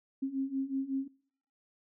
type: beating tone pair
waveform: sine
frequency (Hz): 266.2 / 271.6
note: C4 / C#4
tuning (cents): +30 / -35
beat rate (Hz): 5.4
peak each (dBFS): -36 / -33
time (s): 0.22-1.08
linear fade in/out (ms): 10
effects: noise-tail reverb RT60 0.6 s tail -25 dB re dry